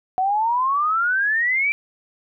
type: exponential sweep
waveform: sine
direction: up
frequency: 735 to 2359 Hz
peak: -17 dBFS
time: 0.18-1.72 s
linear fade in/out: 0 ms
effects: none